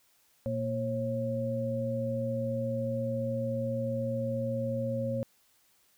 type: tone cluster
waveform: sine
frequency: 118.1 / 232.2 / 543 Hz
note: A#2 / A#3 / C#5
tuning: +23 / -7 / -36 cents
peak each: -34 / -35 / -32 dBFS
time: 0.46-5.23 s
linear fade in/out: 0 ms
effects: white hiss -67 dBFS RMS until 5.97 s